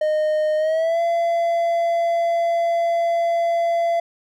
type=tone with pitch glide; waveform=triangle; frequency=615 to 678.5 Hz; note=D#5 to E5; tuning=-20 to +50 cents; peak=-15 dBFS; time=0.01-4 s; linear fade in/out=5 ms; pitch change=+170 cents; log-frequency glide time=0.57-1.01 s; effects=none